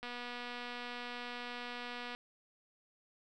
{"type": "click train", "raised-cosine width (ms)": 0.3, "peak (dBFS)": -28, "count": 516, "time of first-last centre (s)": [0.03, 2.149], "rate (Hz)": 243, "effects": []}